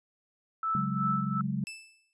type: tone with tremolo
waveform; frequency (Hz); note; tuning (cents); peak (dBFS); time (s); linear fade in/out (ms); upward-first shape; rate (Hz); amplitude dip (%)
sine; 1315; E6; -5; -26; 0.63-1.41; 2; sine; 2.7; 75
type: chord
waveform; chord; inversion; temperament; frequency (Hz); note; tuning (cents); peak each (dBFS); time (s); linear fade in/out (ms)
sine; C# suspended fourth; none; equal; 138.59 / 185 / 207.7; C#3 / F#3 / G#3; 0 / 0 / 0; -33; 0.75-1.64; 2
type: tone with exponential decay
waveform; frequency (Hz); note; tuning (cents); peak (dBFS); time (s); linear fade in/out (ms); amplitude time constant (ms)
sawtooth; 2637; E7; 0; -33; 1.67-2.13; 0; 99
effects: resampled to 24000 Hz